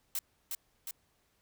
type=noise with echo; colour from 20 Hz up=blue; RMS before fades=-34 dBFS; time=0.15-0.19 s; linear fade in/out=2 ms; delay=360 ms; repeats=2; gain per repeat=-3 dB; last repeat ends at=0.91 s; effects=pink hiss -73 dBFS RMS until 1.41 s